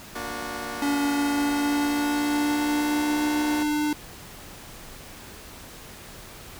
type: chord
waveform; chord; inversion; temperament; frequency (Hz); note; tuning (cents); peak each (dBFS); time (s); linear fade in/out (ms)
10% pulse; Bb augmented; none; just; 233.1 / 291.4 / 364.2; Bb3 / D4 / F#4; 0 / -13 / -27; -28; 0.15-3.63; 5
type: tone with pitch glide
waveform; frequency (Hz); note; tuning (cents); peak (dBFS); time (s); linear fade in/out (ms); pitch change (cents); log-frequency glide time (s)
square; 284.9 to 299.2; C#4 to D4; +48 to +32; -23; 0.82-3.93; 2; +84; 1.08-3.28
effects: pink hiss -43 dBFS RMS until 6.59 s